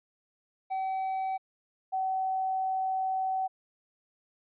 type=tone pair in turn; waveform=triangle / sine; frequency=763 / 759 Hz; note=G5 / F#5; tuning=-47 / +44 cents; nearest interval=unison; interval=9 cents; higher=first; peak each=-27 dBFS; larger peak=neither; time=0.7-1.38 / 1.92-3.48 s; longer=second; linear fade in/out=20 ms; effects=resampled to 8000 Hz